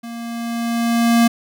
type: tone with level ramp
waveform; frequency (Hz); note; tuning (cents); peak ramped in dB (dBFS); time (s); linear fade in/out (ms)
square; 233.2; A#3; +1; -30 to -10; 0.03-1.28; 10
effects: none